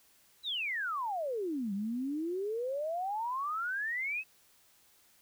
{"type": "exponential two-way sweep", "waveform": "sine", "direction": "down then up", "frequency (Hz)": [4033, 192.1, 2628], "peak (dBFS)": -32, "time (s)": [0.43, 4.24], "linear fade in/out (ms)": 50, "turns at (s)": 1.73, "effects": ["white hiss -65 dBFS RMS until 5.21 s"]}